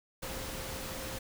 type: tone in noise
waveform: sine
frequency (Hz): 527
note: C5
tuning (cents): +12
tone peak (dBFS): -47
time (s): 0.22-1.19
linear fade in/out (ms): 10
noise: pink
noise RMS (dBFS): -40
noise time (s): 0.22-1.19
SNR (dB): -10
effects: none